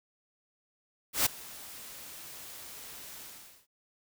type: noise with ADSR envelope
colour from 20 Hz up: white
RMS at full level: -24 dBFS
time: 1.13-3.67 s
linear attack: 130 ms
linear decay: 9 ms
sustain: -22 dB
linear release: 450 ms
effects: none

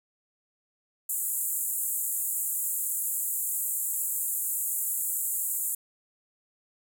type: band-pass noise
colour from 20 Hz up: white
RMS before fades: -30 dBFS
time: 1.09-5.75 s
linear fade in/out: 5 ms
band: 7100 to 16000 Hz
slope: 96 dB/octave
effects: none

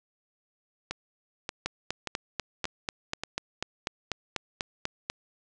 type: two click trains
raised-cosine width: 0.2 ms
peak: -12 / -15 dBFS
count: 15 / 5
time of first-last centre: 1.66-5.1 / 0.91-3.236 s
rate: 4.07 / 1.72 Hz
effects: resampled to 22050 Hz + 7-bit

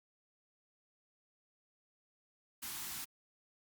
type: band-stop noise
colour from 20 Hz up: white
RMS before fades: -43 dBFS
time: 2.62-3.05 s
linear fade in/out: 10 ms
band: 370 to 730 Hz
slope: 48 dB/octave
effects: Opus 48 kbps

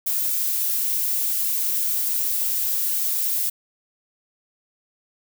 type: noise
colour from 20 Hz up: violet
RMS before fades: -23 dBFS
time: 0.06-3.5 s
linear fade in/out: 10 ms
effects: none

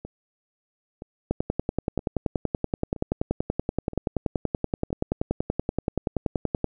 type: two click trains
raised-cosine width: 2 ms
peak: -10 / -23 dBFS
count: 57 / 6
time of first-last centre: 1.31-6.643 / 0.05-4.904 s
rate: 10.5 / 1.03 Hz
effects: none

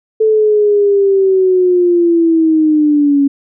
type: linear sweep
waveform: sine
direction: down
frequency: 440 to 277.2 Hz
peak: -7 dBFS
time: 0.2-3.28 s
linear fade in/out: 10 ms
effects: none

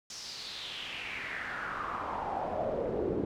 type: noise with band-pass filter sweep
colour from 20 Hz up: brown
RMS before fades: -36 dBFS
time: 0.1-3.25 s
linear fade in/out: 2 ms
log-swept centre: 5800 to 360 Hz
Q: 4.2
effects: none

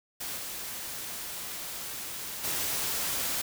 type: noise with level steps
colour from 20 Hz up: white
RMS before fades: -36 / -38 / -31 dBFS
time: 0.2-3.42 s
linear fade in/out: 10 ms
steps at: 0.36 / 2.43 s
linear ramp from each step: 20 ms
effects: none

